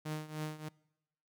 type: tone with tremolo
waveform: sawtooth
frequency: 154.1 Hz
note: D#3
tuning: 16 cents flat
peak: -31 dBFS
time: 0.05-0.69 s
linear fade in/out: 10 ms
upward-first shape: triangle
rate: 3.3 Hz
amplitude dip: 85%
effects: noise-tail reverb RT60 0.9 s tail -24 dB re dry